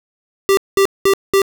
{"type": "tone bursts", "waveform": "square", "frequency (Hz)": 392, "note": "G4", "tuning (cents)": 0, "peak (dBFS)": -10, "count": 4, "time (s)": [0.49, 1.418], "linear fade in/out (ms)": 0, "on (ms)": 82, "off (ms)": 200, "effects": []}